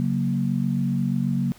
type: chord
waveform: sine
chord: F# major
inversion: second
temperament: equal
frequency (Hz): 138.59 / 185 / 233.1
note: C#3 / F#3 / A#3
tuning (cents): 0 / 0 / 0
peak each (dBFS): -25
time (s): 0-1.52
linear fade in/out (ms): 0
effects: pink hiss -51 dBFS RMS until 1.58 s